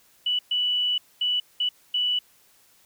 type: tone bursts at uneven times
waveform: sine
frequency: 2960 Hz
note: F#7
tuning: in tune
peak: -21 dBFS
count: 5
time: 0.26-0.39 / 0.51-0.98 / 1.21-1.4 / 1.6-1.69 / 1.94-2.19 s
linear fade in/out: 5 ms
effects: white hiss -59 dBFS RMS until 2.85 s